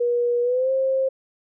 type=tone with pitch glide; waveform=sine; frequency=481.1 to 530.7 Hz; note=B4 to C5; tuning=-45 to +24 cents; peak=-18 dBFS; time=0-1.09 s; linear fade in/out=10 ms; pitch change=+169 cents; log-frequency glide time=0.42-0.71 s; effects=none